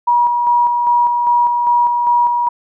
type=tone with tremolo; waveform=sine; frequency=960 Hz; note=B5; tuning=49 cents flat; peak=-9 dBFS; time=0.07-2.49 s; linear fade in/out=10 ms; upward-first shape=square; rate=2.5 Hz; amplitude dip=35%; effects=none